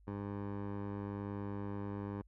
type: tone with low-pass filter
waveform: 15% pulse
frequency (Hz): 101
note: G#2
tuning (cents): -48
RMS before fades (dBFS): -41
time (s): 0.07-2.22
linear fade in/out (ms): 10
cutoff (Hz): 1100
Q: 0.91
effects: added 50 Hz sine -60 dBFS peak until 2.27 s